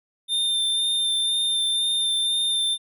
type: tone with vibrato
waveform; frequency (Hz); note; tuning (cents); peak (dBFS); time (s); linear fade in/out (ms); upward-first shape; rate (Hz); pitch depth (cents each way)
square; 3598; A7; +38; -21; 0.28-2.78; 50; sine; 2; 15
effects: none